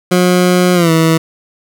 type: tone with pitch glide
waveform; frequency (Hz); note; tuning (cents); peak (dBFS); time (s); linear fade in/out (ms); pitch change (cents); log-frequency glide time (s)
20% pulse; 180 to 162.23; F#3 to E3; -47 to -27; -3; 0.11-1.18; 10; -180; 0.74-0.91
effects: none